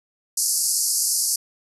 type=band-pass noise; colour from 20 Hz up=white; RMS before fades=-22 dBFS; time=0.37-1.36 s; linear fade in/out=5 ms; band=4600 to 12000 Hz; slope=96 dB/octave; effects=none